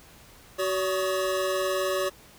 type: tone cluster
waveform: square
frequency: 375.8 / 569 / 1108 / 1249 Hz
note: F#4 / C#5 / C#6 / D#6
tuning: +27 / +45 / -1 / +6 cents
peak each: -30 / -28 / -37 / -37 dBFS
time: 0.58-2.1 s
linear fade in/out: 20 ms
effects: pink hiss -52 dBFS RMS until 2.38 s